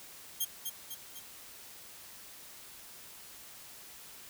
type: tone with echo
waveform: 5% pulse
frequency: 3219 Hz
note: G7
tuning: 45 cents sharp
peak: -21 dBFS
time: 0.4-0.45 s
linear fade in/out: 10 ms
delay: 250 ms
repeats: 3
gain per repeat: -5 dB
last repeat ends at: 1.2 s
effects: white hiss -51 dBFS RMS until 4.29 s